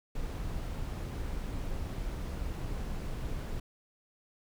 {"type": "noise", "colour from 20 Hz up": "brown", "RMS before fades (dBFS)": -36, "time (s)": [0.15, 3.6], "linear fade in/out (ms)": 5, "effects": []}